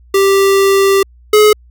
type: tone pair in turn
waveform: square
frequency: 392 / 423.9 Hz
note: G4 / G#4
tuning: 0 / +35 cents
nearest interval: minor second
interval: 135 cents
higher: second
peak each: -8 / -5 dBFS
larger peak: second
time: 0.14-1.03 / 1.33-1.53 s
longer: first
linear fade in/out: 5 ms
effects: added 60 Hz sine -40 dBFS peak until 1.7 s